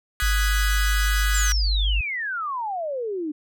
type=chord; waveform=sawtooth; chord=G# minor seventh; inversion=second; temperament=equal; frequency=1244.5 / 1480 / 1661.2 / 1975.5 Hz; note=D#6 / F#6 / G#6 / B6; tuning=0 / 0 / 0 / 0 cents; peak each=-28 / -25 / -25 / -28 dBFS; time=0.2-1.52 s; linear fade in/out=0 ms
type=tone; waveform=sine; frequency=50.8 Hz; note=G#1; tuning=38 cents flat; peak=-19 dBFS; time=0.22-2.01 s; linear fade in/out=5 ms
type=exponential sweep; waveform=sine; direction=down; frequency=7700 to 290.4 Hz; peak=-25 dBFS; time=1.34-3.32 s; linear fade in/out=10 ms
effects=none